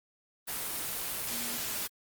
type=tone in noise; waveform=sine; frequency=237.6 Hz; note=A#3; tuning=33 cents sharp; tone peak=-45 dBFS; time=1.3-1.59 s; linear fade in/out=20 ms; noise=white; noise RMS=-35 dBFS; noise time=0.47-1.88 s; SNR=-13 dB; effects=Opus 24 kbps